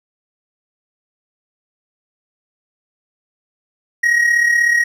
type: tone with amplitude modulation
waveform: triangle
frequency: 1892 Hz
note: A#6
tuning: 25 cents sharp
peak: -7 dBFS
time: 4.03-4.84 s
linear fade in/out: 10 ms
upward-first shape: sine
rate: 36.3 Hz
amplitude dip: 55%
effects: none

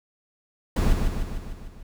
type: noise with echo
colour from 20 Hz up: brown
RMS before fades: -19 dBFS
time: 0.76-0.93 s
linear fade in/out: 5 ms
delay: 150 ms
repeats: 6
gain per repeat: -4 dB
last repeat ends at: 1.83 s
effects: none

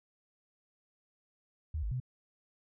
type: tone with pitch steps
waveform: sine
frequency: 77.5 / 53 / 127 Hz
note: D#2 / G#1 / B2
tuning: -6 / +36 / +49 cents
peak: -32 dBFS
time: 1.74-2.001 s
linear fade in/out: 5 ms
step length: 87 ms
effects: none

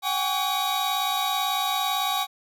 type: tone cluster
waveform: 45% pulse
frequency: 752 / 810 / 1131 / 3799 Hz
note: F#5 / G#5 / C#6 / A#7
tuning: +28 / -43 / +34 / +32 cents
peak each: -29 dBFS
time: 0.02-2.27 s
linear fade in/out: 50 ms
effects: none

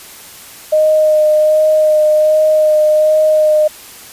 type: tone with vibrato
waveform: sine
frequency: 616 Hz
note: D#5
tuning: 17 cents flat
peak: -7 dBFS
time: 0.72-3.68 s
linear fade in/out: 10 ms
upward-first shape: sine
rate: 1.3 Hz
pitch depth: 13 cents each way
effects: white hiss -35 dBFS RMS until 4.12 s + resampled to 32000 Hz

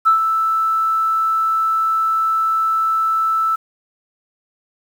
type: tone with ADSR envelope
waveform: sine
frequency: 1318.5 Hz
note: E6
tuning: in tune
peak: -7 dBFS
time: 0.05-3.56 s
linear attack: 24 ms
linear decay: 110 ms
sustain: -7 dB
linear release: 11 ms
effects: tanh soft clip ceiling -3 dBFS + 7-bit

